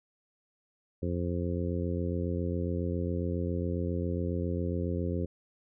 harmonic tone, 87.31 Hz, F2, in tune, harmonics 1 / 2 / 3 / 4 / 5 / 6, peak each -32 / -35 / -37 / -38 / -39 / -40 dBFS, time 1.02-5.26 s, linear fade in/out 10 ms, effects none

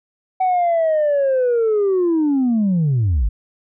sine linear sweep, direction down, 756 to 44.67 Hz, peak -12 dBFS, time 0.4-3.29 s, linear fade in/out 10 ms, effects tanh soft clip ceiling -12 dBFS

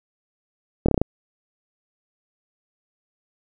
slowing click train, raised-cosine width 2 ms, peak -4 dBFS, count 6, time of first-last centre 0.86-1.016 s, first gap 25 ms, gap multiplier 1.11, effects none

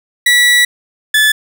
30% pulse tone pair in turn, 1950 / 1732 Hz, B6 / A6, -23 / -28 cents, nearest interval major second, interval 205 cents, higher first, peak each -4 / -5 dBFS, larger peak first, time 0.26-0.65 / 1.14-1.32 s, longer first, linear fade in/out 5 ms, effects none

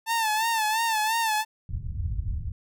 sawtooth tone with vibrato, 887 Hz, A5, 14 cents sharp, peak -19 dBFS, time 0.06-1.45 s, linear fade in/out 50 ms, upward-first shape sine, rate 2.9 Hz, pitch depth 74 cents each way
white low-pass noise, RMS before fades -30 dBFS, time 1.69-2.52 s, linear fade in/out 5 ms, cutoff 100 Hz, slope 24 dB/octave
effects none

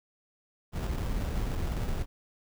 brown noise with sample-and-hold, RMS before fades -31 dBFS, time 0.72-2.06 s, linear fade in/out 50 ms, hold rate 2100 Hz, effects none

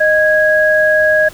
sine tone pair together, 619.5 / 1654 Hz, D#5 / G#6, -8 / -8 cents, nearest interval octave + perfect fourth, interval 1700 cents, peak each -11 dBFS, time 0-1.29 s, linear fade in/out 10 ms, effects pink hiss -37 dBFS RMS until 1.33 s

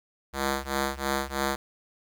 5% pulse ring-modulated tone, 136.7 Hz, C#3, 24 cents flat, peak -13 dBFS, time 0.33-1.56 s, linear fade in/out 10 ms, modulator 69.9 Hz, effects none

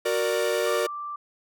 45% pulse chord, Gb augmented, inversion none, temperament equal with one note detuned, 370 / 466.2 / 590 Hz, Gb4 / Bb4 / D5, 0 / 0 / +8 cents, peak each -29 / -26 / -27 dBFS, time 0.05-0.87 s, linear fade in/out 10 ms
sine tone, 1174.7 Hz, D6, in tune, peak -31 dBFS, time 0.66-1.16 s, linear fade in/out 5 ms
effects none

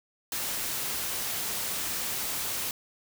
white noise, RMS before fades -32 dBFS, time 0.32-2.71 s, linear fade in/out 2 ms, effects none

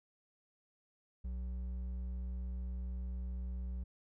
triangle tone with hard clipping, 61.74 Hz, B1, in tune, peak -39 dBFS, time 1.24-3.84 s, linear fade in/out 10 ms, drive 9 dB, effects none

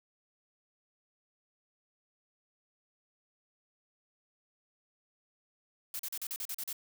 blue noise bursts, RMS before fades -38 dBFS, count 9, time 5.94-6.729 s, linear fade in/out 2 ms, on 53 ms, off 39 ms, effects none

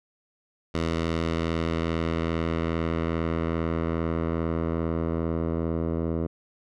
10% pulse tone with low-pass filter sweep, 82.41 Hz, E2, in tune, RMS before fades -27 dBFS, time 0.74-6.27 s, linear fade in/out 10 ms, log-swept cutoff 5200 to 670 Hz, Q 0.76, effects none

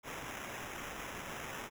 white noise with sample-and-hold, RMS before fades -44 dBFS, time 0.03-1.7 s, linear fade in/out 50 ms, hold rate 4410 Hz, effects none

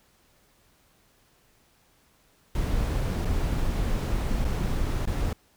brown noise with dropouts, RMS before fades -26 dBFS, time 2.55-5.33 s, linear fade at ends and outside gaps 2 ms, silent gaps 3.249-3.253 / 4.445-4.449 / 5.055-5.074 s, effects pink hiss -63 dBFS RMS until 5.56 s

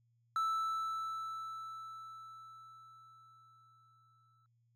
triangle tone with exponential decay, 1318.5 Hz, E6, in tune, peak -28 dBFS, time 0.36-4.46 s, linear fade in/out 1 ms, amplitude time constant 890 ms, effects added 117 Hz sine -70 dBFS peak until 4.75 s + MP3 96 kbps

